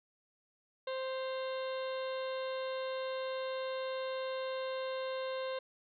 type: harmonic tone with a mistuned harmonic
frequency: 523.3 Hz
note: C5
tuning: in tune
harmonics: 1 / 2 / 3 / 4 / 5 / 6 / 7 / 8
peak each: -36 / -44 / -49 / -52 / -53 / -56 / -51 / -54 dBFS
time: 0.87-5.59 s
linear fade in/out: 5 ms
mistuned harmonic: 5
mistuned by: +82 cents
effects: none